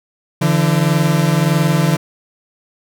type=tone pair together; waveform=40% pulse; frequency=146.83 / 168.46 Hz; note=D3 / E3; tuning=0 / +38 cents; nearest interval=major second; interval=238 cents; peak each=-14 dBFS; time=0.41-1.97 s; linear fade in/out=10 ms; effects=none